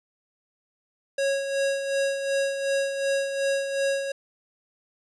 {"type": "tone with tremolo", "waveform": "square", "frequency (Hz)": 550, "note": "C#5", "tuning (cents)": -14, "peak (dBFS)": -22, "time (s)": [1.18, 4.12], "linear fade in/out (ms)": 5, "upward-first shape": "sine", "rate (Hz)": 2.7, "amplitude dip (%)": 55, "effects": ["resampled to 24000 Hz", "10-bit"]}